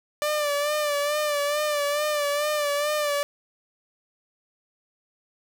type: tone with vibrato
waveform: sawtooth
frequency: 589 Hz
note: D5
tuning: 5 cents sharp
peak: -19 dBFS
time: 0.22-3.23 s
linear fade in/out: 0 ms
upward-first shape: sine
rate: 2.3 Hz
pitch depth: 48 cents each way
effects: none